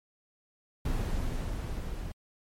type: noise with level ramp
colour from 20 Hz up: brown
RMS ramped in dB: -29 to -37 dBFS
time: 0.85-2.12 s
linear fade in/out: 5 ms
effects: MP3 64 kbps